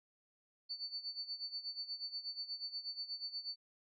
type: tone with tremolo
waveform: sine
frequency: 4500 Hz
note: C#8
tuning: 25 cents sharp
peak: -38 dBFS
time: 0.69-3.56 s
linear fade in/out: 20 ms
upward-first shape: sine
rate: 8.3 Hz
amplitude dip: 80%
effects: none